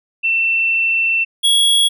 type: tone pair in turn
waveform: sine / square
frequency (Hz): 2687 / 3335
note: E7 / G#7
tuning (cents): +33 / +7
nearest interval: major third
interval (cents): 374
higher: second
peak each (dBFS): -13 / -11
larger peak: second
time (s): 0.23-1.25 / 1.43-1.89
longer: first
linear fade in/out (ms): 20
effects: none